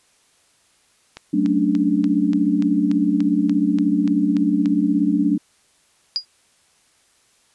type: click train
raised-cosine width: 0.2 ms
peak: -17 dBFS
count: 13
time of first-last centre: 1.17-4.658 s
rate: 3.44 Hz
type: chord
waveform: sine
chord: D major seventh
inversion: first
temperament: equal with one note detuned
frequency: 187.69 / 220 / 277.2 / 293.7 Hz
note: F#3 / A3 / C#4 / D4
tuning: +25 / 0 / 0 / 0 cents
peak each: -22 / -22 / -23 / -18 dBFS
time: 1.33-5.38 s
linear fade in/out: 10 ms
type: tone with exponential decay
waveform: sine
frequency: 4870 Hz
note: D#8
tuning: 38 cents flat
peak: -14 dBFS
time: 6.16-6.25 s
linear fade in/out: 0 ms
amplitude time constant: 19 ms
effects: white hiss -59 dBFS RMS until 7.54 s + resampled to 24000 Hz